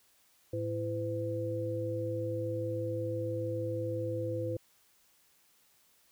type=tone cluster; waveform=sine; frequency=109.2 / 334.5 / 507 Hz; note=A2 / E4 / B4; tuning=-13 / +25 / +45 cents; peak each=-36 / -38 / -35 dBFS; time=0.53-4.57 s; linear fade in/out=5 ms; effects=white hiss -67 dBFS RMS until 6.11 s